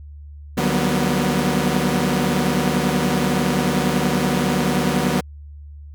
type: tone cluster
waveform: sawtooth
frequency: 150.2 / 182 / 192 / 238 / 248.9 Hz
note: D3 / F#3 / G3 / A#3 / B3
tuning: +39 / -28 / -36 / +36 / +14 cents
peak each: -20 dBFS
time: 0.57-5.21 s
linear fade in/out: 10 ms
effects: added 73 Hz sine -35 dBFS peak until 5.94 s

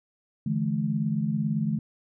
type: chord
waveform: sine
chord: D suspended second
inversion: none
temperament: equal with one note detuned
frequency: 146.83 / 164.81 / 214.4 Hz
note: D3 / E3 / A3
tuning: 0 / 0 / -45 cents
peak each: -29 / -29 / -27 dBFS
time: 0.46-1.79 s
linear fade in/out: 5 ms
effects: none

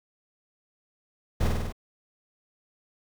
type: noise with echo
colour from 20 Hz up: brown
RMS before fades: -24 dBFS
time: 1.4-1.48 s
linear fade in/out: 10 ms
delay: 49 ms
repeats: 5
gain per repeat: -2 dB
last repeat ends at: 1.725 s
effects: none

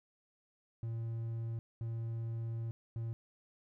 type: tone bursts at uneven times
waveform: triangle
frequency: 114.5 Hz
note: A#2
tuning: 31 cents flat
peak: -34 dBFS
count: 3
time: 0.83-1.59 / 1.81-2.71 / 2.96-3.13 s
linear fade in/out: 0 ms
effects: none

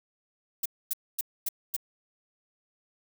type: noise bursts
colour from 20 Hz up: violet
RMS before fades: -29 dBFS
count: 5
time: 0.63-1.765 s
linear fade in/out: 5 ms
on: 27 ms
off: 250 ms
effects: none

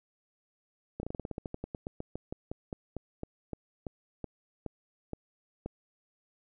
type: slowing click train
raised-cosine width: 2 ms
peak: -23 dBFS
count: 27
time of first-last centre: 1-5.66 s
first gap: 31 ms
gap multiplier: 1.12
effects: none

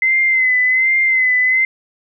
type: tone with vibrato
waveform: sine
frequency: 2052 Hz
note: C7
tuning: 34 cents flat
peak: -11 dBFS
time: 0.02-1.65 s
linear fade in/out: 2 ms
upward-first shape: sine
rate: 1.3 Hz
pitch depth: 45 cents each way
effects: none

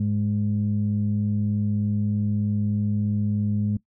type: tone pair together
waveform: sine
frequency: 104.45 / 207.7 Hz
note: G#2 / G#3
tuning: +10 / 0 cents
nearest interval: octave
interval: 1190 cents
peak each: -23 dBFS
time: 0-3.77 s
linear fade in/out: 5 ms
effects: noise-tail reverb RT60 0.1 s tail -19 dB re dry + tanh soft clip ceiling -14 dBFS

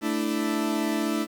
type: chord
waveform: 40% pulse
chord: A suspended fourth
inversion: none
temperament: equal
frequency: 220 / 293.7 / 329.6 Hz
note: A3 / D4 / E4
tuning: 0 / 0 / 0 cents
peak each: -28 dBFS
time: 0.01-1.27 s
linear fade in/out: 50 ms
effects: 9-bit

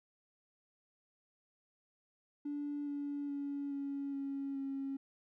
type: tone with pitch steps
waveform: triangle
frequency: 290 / 286.5 / 283 / 279.6 / 276.3 / 272.9 Hz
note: D4 / D4 / C#4 / C#4 / C#4 / C#4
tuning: -22 / -43 / +36 / +15 / -6 / -27 cents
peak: -33 dBFS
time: 2.45-4.97 s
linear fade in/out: 10 ms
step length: 420 ms
effects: tanh soft clip ceiling -34 dBFS

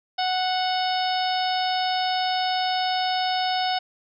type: harmonic tone with a mistuned harmonic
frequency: 740 Hz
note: F#5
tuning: in tune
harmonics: 1 / 2 / 3 / 4 / 5 / 6 / 7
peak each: -23 / -33 / -36 / -32 / -32 / -35 / -33 dBFS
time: 0.18-3.79 s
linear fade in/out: 10 ms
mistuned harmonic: 3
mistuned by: -18 cents
effects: none

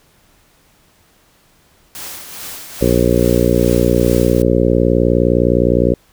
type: noise with tremolo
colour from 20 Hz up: white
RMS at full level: -28 dBFS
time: 1.95-4.42 s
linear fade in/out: 0 ms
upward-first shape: triangle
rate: 2.4 Hz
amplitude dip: 55%
type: harmonic tone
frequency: 59.8 Hz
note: A#1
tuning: 45 cents sharp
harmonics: 1 / 2 / 3 / 4 / 5 / 6 / 7 / 8 / 9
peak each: -19 / -19 / -19 / -19 / -19 / -19 / -19 / -19 / -19 dBFS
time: 2.81-5.94 s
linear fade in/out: 5 ms
effects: pink hiss -53 dBFS RMS until 6.12 s

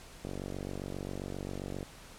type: click train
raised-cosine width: 2 ms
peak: -25 dBFS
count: 76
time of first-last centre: 0.25-1.829 s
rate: 47.5 Hz
effects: pink hiss -52 dBFS RMS until 2.18 s + low-pass 11000 Hz 12 dB/octave

